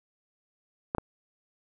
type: clicks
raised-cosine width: 1 ms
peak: -14 dBFS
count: 2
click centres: 0.949 / 0.983 s
effects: none